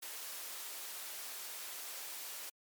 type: high-pass noise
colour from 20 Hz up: white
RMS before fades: -45 dBFS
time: 0.02-2.5 s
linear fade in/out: 10 ms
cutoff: 450 Hz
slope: 12 dB/octave
effects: MP3 96 kbps